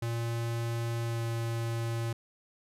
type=tone with pitch glide; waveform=square; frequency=116.54 to 115.6 Hz; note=A#2 to A#2; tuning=0 to -14 cents; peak=-31 dBFS; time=0.02-2.13 s; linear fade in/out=5 ms; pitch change=-14 cents; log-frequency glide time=1.03-1.22 s; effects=resampled to 32000 Hz